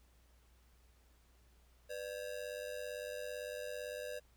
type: ring-modulated tone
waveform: square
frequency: 547 Hz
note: C#5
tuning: 23 cents flat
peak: -39 dBFS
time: 1.89-4.2 s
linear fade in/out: 20 ms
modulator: 48.9 Hz
effects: added 60 Hz sine -65 dBFS peak until 4.36 s + pink hiss -72 dBFS RMS until 4.36 s